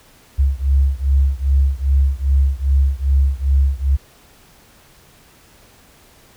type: beating tone pair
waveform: sine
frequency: 67.4 / 69.9 Hz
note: C#2 / C#2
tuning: -48 / +15 cents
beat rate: 2.5 Hz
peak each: -15 / -16 dBFS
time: 0.38-3.97 s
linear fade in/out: 20 ms
effects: pink hiss -49 dBFS RMS until 6.36 s